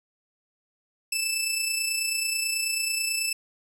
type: tone with amplitude modulation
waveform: 15% pulse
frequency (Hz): 2637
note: E7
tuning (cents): 0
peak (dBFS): -16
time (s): 1.12-3.33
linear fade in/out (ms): 5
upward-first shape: sine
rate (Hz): 29.2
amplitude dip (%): 45
effects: none